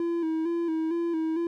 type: tone with vibrato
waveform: triangle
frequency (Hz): 329.6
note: E4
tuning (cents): 0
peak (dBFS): -23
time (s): 0-1.47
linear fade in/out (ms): 2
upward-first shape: square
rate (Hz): 2.2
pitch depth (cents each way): 51
effects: none